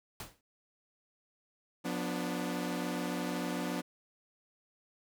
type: noise with exponential decay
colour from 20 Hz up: pink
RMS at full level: -39 dBFS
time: 0.2-0.41 s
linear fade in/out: 2 ms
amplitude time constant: 44 ms
type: chord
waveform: sawtooth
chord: B diminished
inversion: second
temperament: equal with one note detuned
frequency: 178.7 / 246.9 / 293.7 Hz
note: F3 / B3 / D4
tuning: +40 / 0 / 0 cents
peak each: -34 dBFS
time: 1.84-3.82 s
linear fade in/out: 20 ms
effects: none